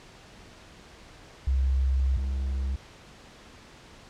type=tone pair in turn; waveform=sine / triangle; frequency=66.1 / 66.71 Hz; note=C2 / C2; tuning=+18 / +34 cents; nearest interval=unison; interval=16 cents; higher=second; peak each=-21 / -24 dBFS; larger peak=first; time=1.47-2.17 / 2.17-2.76 s; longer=first; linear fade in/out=5 ms; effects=pink hiss -50 dBFS RMS until 4.09 s + low-pass 6000 Hz 12 dB/octave